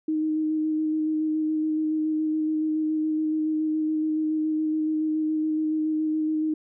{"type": "tone with vibrato", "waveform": "sine", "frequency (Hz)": 311.1, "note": "D#4", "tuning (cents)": 0, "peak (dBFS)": -22, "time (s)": [0.08, 6.54], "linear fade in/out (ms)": 5, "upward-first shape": "square", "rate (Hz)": 7.1, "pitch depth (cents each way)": 11, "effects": []}